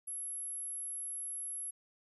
sine tone, 11175 Hz, F9, in tune, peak -38 dBFS, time 0.07-1.71 s, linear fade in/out 10 ms, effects none

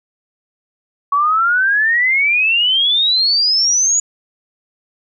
sine exponential sweep, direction up, 1116 to 6900 Hz, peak -11 dBFS, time 1.12-4 s, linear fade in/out 5 ms, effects none

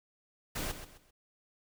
pink noise with echo, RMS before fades -36 dBFS, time 0.55-0.72 s, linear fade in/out 10 ms, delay 130 ms, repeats 3, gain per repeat -10 dB, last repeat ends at 1.11 s, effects none

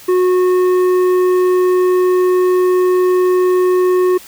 sine tone with tanh clipping, 365.1 Hz, F#4, 23 cents flat, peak -11 dBFS, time 0.08-4.18 s, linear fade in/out 10 ms, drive 9 dB, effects white hiss -38 dBFS RMS until 4.27 s

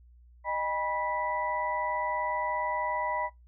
sine tone cluster, 615 / 808 / 975 / 1978 Hz, D#5 / G#5 / B5 / B6, -20 / -48 / -23 / +2 cents, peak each -35 / -38 / -30 / -37 dBFS, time 0.44-3.3 s, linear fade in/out 50 ms, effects noise-tail reverb RT60 0.2 s tail -25 dB re dry + added 60 Hz sine -53 dBFS peak until 3.47 s

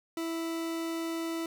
40% pulse tone, 329.6 Hz, E4, in tune, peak -31 dBFS, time 0.17-1.46 s, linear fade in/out 2 ms, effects none

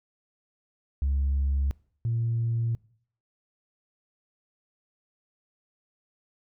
sine tone pair in turn, 69 / 115.68 Hz, C#2 / A#2, -7 / -13 cents, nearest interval major sixth, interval 894 cents, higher second, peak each -21 / -23 dBFS, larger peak first, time 1.02-1.71 / 2.05-2.75 s, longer second, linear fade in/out 0 ms, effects noise-tail reverb RT60 0.6 s tail -24 dB re dry + tanh soft clip ceiling -20 dBFS

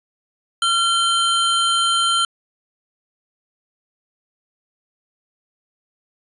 square tone pair together, 1374 / 3114 Hz, F6 / G7, -29 / -12 cents, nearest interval octave + major second, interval 1417 cents, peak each -19 dBFS, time 0.62-2.25 s, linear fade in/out 2 ms, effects resampled to 24000 Hz

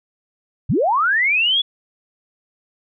sine linear sweep, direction up, 77.78 to 3443 Hz, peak -14 dBFS, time 0.69-1.62 s, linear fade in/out 10 ms, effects none

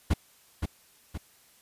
brown noise with echo, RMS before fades -23 dBFS, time 0.1-0.14 s, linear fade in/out 10 ms, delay 520 ms, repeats 2, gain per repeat -6 dB, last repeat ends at 1.18 s, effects white hiss -60 dBFS RMS until 1.61 s + resampled to 32000 Hz

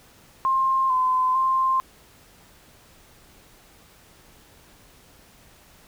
sine tone with pitch steps, 1060 / 1025 / 1051 Hz, C6 / C6 / C6, +22 / -36 / +7 cents, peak -18 dBFS, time 0.45-1.8 s, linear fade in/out 0 ms, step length 450 ms, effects pink hiss -53 dBFS RMS until 5.87 s

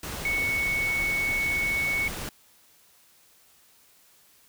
sine tone in noise, 2217 Hz, C#7, in tune, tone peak -24 dBFS, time 0.25-2.08 s, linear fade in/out 2 ms, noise pink, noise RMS -35 dBFS, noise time 0.03-2.29 s, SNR +8 dB, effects white hiss -59 dBFS RMS until 4.48 s

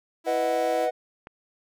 sawtooth tone, 329.6 Hz, E4, in tune, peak -28 dBFS, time 0.24-0.89 s, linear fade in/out 50 ms
triangle chord, B major, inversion none, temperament equal, 493.9 / 622.3 / 740 Hz, B4 / D#5 / F#5, 0 / 0 / 0 cents, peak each -25 dBFS, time 0.26-0.91 s, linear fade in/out 20 ms
click, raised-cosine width 0.5 ms, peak -26 dBFS, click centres 1.271 s
effects none

